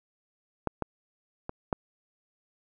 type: clicks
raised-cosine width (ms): 1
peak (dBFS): -13 / -15 / -20 / -12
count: 4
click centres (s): 0.673 / 0.823 / 1.494 / 1.728
effects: none